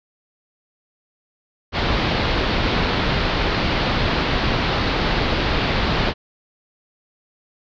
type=low-pass noise; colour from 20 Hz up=pink; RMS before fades=-20 dBFS; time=1.72-6.14 s; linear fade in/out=50 ms; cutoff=4600 Hz; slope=48 dB/octave; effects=none